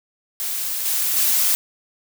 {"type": "noise with level steps", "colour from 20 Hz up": "blue", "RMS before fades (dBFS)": [-25, -21, -18], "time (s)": [0.4, 1.55], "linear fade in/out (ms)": 0, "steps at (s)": [0.85, 1.16], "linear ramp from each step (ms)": 10, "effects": []}